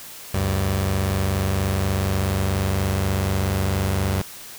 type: tone pair together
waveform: sawtooth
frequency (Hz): 72.52 / 96.7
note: D2 / G2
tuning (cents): -21 / -23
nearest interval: perfect fourth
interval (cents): 498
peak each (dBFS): -21 / -17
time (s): 0.34-4.22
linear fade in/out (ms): 5
effects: white hiss -39 dBFS RMS until 4.58 s